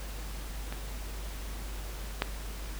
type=clicks; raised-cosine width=0.3 ms; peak=-22 / -10 dBFS; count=2; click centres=0.725 / 2.221 s; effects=added 50 Hz sine -37 dBFS peak until 2.79 s + pink hiss -45 dBFS RMS until 2.79 s